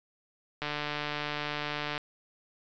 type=click train; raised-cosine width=0.3 ms; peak=-17 dBFS; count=202; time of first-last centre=0.62-1.978 s; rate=148 Hz; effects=resampled to 16000 Hz